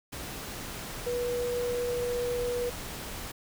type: tone in noise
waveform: sine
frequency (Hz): 486.1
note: B4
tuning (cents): -28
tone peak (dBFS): -28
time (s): 1.06-2.7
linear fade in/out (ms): 10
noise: pink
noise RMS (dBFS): -39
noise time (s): 0.12-3.32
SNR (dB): +8
effects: none